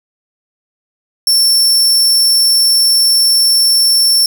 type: tone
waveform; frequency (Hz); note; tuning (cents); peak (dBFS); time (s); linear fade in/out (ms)
sawtooth; 5420; E8; +47; -5; 1.27-4.26; 2
effects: none